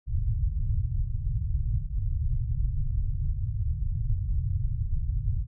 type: low-pass noise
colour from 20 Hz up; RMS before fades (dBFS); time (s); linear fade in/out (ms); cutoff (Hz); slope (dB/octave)
pink; -27; 0.06-5.47; 50; 130; 48
effects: none